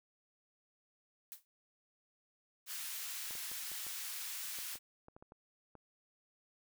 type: noise with exponential decay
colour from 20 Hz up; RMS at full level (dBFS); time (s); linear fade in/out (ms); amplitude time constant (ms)
blue; -44; 1.32-1.45; 0; 27
type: high-pass noise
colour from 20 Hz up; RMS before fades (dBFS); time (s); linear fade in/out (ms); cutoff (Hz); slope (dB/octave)
white; -43; 2.66-4.79; 50; 1400; 12
type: clicks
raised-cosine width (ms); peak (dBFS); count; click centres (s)
1; -40; 12; 3.308 / 3.353 / 3.516 / 3.717 / 3.867 / 4.587 / 4.756 / 5.084 / 5.165 / 5.225 / 5.321 / 5.753
effects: none